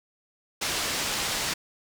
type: low-pass noise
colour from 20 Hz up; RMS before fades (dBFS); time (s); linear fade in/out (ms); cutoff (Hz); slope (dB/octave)
white; -29; 0.61-1.54; 10; 6300; 12
effects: none